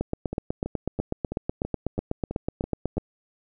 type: two click trains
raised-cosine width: 2 ms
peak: -17 / -12 dBFS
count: 9 / 25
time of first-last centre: 0.33-2.97 / 0.01-2.98 s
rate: 3.03 / 8.08 Hz
effects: none